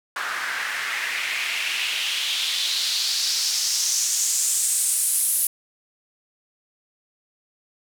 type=noise with band-pass filter sweep; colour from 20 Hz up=white; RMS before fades=-24 dBFS; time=0.16-5.47 s; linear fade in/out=2 ms; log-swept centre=1400 to 11000 Hz; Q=2.8; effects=none